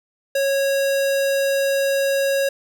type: tone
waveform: square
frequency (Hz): 550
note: C#5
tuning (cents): -14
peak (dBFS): -18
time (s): 0.35-2.49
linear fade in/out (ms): 5
effects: none